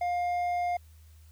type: tone with hard clipping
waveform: sine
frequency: 707 Hz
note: F5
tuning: 21 cents sharp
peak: -28 dBFS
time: 0.01-0.77 s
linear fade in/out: 5 ms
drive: 5 dB
effects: added 78 Hz sine -51 dBFS peak until 1.31 s + white hiss -65 dBFS RMS until 1.31 s